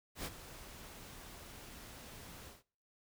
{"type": "noise with ADSR envelope", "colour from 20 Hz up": "pink", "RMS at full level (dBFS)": -40, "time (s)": [0.15, 2.63], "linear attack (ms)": 100, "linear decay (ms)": 43, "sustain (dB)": -12, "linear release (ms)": 160, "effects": ["noise-tail reverb RT60 0.5 s tail -24 dB re dry"]}